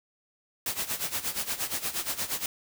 white noise with tremolo, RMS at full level -29 dBFS, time 0.66-2.46 s, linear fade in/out 2 ms, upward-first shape sine, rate 8.5 Hz, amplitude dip 80%, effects none

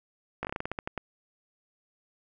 slowing click train, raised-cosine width 0.5 ms, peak -17 dBFS, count 12, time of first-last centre 0.43-0.977 s, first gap 18 ms, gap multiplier 1.19, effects none

